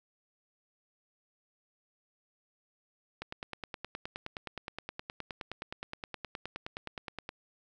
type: click train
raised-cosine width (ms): 0.3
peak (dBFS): -22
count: 40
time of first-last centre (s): 3.22-7.291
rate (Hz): 9.58
effects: none